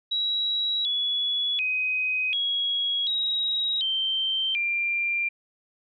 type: tone with pitch steps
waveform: sine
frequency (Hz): 3877 / 3392 / 2514 / 3318 / 3819 / 3126 / 2380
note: B7 / G#7 / D#7 / G#7 / A#7 / G7 / D7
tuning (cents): -33 / +36 / +17 / -2 / +41 / -6 / +22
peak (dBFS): -23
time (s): 0.11-5.29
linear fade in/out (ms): 10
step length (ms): 740
effects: none